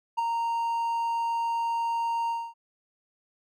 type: tone with ADSR envelope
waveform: triangle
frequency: 927 Hz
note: A#5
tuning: 10 cents flat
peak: -19 dBFS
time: 0.17-2.54 s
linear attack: 19 ms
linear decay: 11 ms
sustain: -4 dB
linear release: 250 ms
effects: MP3 64 kbps